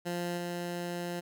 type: tone with level steps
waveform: 15% pulse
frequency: 174.61 Hz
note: F3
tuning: in tune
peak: -26 / -28 dBFS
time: 0.05-1.21 s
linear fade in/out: 20 ms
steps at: 0.37 s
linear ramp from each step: 10 ms
effects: none